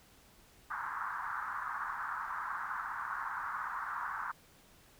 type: band-pass noise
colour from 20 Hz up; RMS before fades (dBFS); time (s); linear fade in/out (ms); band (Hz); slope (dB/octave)
pink; -39; 0.7-4.32; 10; 950 to 1600; 48
effects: pink hiss -62 dBFS RMS until 4.99 s